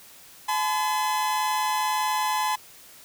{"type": "tone pair together", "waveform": "40% pulse", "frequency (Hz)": [855, 1016.8], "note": ["A5", "C6"], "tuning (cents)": [-50, -50], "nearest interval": "minor third", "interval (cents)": 300, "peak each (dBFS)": -25, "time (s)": [0.48, 2.56], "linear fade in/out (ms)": 10, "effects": ["white hiss -49 dBFS RMS until 3.04 s"]}